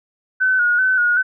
sine tone with vibrato, 1480 Hz, F#6, in tune, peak -13 dBFS, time 0.4-1.23 s, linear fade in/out 20 ms, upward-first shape square, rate 2.6 Hz, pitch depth 44 cents each way, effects none

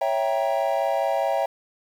triangle chord, C# diminished seventh, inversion none, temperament equal with one note detuned, 554.4 / 659.3 / 784 / 943.2 Hz, C#5 / E5 / G5 / Bb5, 0 / 0 / 0 / +20 cents, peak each -24 / -23 / -24 / -29 dBFS, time 0.01-1.46 s, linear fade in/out 5 ms, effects 8-bit

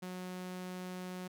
sawtooth tone, 182.7 Hz, F#3, 22 cents flat, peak -37 dBFS, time 0.02-1.28 s, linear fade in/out 10 ms, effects none

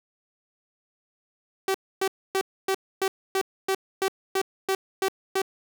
sawtooth tone bursts, 384.4 Hz, G4, 34 cents flat, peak -18 dBFS, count 12, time 1.68-5.418 s, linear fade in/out 2 ms, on 64 ms, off 270 ms, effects none

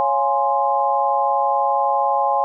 sine chord, Db major seventh, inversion none, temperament equal, 554.4 / 698.5 / 830.6 / 1046.5 Hz, Db5 / F5 / Ab5 / C6, 0 / 0 / 0 / 0 cents, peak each -23 / -24 / -18 / -22 dBFS, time 0-2.44 s, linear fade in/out 0 ms, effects none

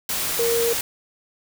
sine tone in noise, 466.2 Hz, A#4, in tune, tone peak -19 dBFS, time 0.39-0.73 s, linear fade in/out 2 ms, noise white, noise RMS -25 dBFS, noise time 0.09-0.81 s, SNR +3 dB, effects none

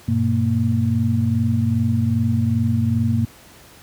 sine tone cluster, 97.6 / 120.1 / 230.6 Hz, G2 / B2 / A#3, -7 / -48 / -19 cents, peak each -20 dBFS, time 0.08-3.25 s, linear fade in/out 5 ms, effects pink hiss -46 dBFS RMS until 3.82 s + high-pass 60 Hz 12 dB/octave

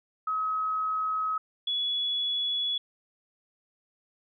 sine tone pair in turn, 1276 / 3393 Hz, D#6 / G#7, +43 / +36 cents, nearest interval octave + perfect fourth, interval 1693 cents, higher second, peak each -26 dBFS, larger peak neither, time 0.27-1.38 / 1.67-2.78 s, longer neither, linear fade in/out 5 ms, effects none

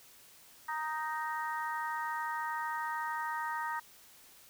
harmonic tone, 311.1 Hz, D#4, in tune, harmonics 3 / 4 / 5 / 6, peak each -36 / -40 / -43 / -41 dBFS, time 0.68-3.8 s, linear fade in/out 10 ms, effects white hiss -58 dBFS RMS until 4.49 s

